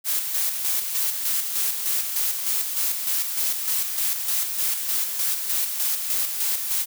blue noise with tremolo, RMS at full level -23 dBFS, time 0.04-6.86 s, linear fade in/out 50 ms, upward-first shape square, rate 3.3 Hz, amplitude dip 45%, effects none

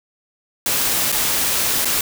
white noise with dropouts, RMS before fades -19 dBFS, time 0.66-2.01 s, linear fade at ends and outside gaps 2 ms, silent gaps 1.119-1.124 / 1.848-1.854 s, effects none

